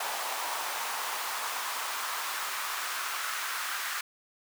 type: noise with high-pass filter sweep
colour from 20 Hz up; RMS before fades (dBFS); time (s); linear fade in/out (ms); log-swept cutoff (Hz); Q
pink; -34; 0-4.01; 5; 830 to 1400; 2.2
effects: none